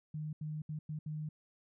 sine tone bursts at uneven times, 153.2 Hz, D#3, 27 cents flat, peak -37 dBFS, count 5, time 0.14-0.33 / 0.41-0.62 / 0.69-0.79 / 0.89-0.99 / 1.06-1.29 s, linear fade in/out 5 ms, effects none

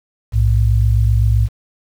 sine tone pair together, 60.87 / 108.6 Hz, B1 / A2, -24 / -22 cents, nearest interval minor seventh, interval 1002 cents, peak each -13 dBFS, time 0.32-1.49 s, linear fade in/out 50 ms, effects 7-bit

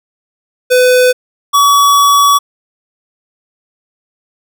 square tone pair in turn, 502 / 1135.4 Hz, B4 / C#6, +28 / +41 cents, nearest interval octave + major second, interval 1413 cents, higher second, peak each -6 dBFS, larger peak neither, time 0.7-1.13 / 1.53-2.39 s, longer second, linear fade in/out 20 ms, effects none

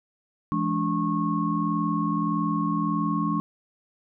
sine tone cluster, 169.2 / 210.9 / 290.3 / 1093 Hz, E3 / G#3 / D4 / C#6, +45 / +27 / -20 / -25 cents, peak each -28 dBFS, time 0.52-3.4 s, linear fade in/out 0 ms, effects none

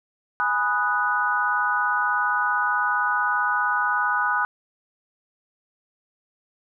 sine chord, G# minor seventh, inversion none, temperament equal, 830.6 / 987.8 / 1244.5 / 1480 Hz, G#5 / B5 / D#6 / F#6, 0 / 0 / 0 / 0 cents, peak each -28 / -27 / -25 / -23 dBFS, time 0.4-4.45 s, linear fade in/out 0 ms, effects none

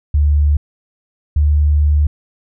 sine tone pair in turn, 73.42 / 74.19 Hz, D2 / D2, 0 / +18 cents, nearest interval unison, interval 18 cents, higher second, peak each -9 dBFS, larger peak neither, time 0.14-0.57 / 1.36-2.07 s, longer second, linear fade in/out 5 ms, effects none

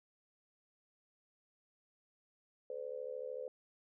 sine tone with amplitude modulation, 509 Hz, C5, 48 cents flat, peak -36 dBFS, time 2.7-3.48 s, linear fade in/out 2 ms, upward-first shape sine, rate 73.4 Hz, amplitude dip 95%, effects none

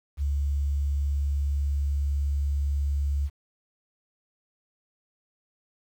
sine tone, 70.9 Hz, C#2, 40 cents sharp, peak -23 dBFS, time 0.17-3.3 s, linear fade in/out 50 ms, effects 9-bit

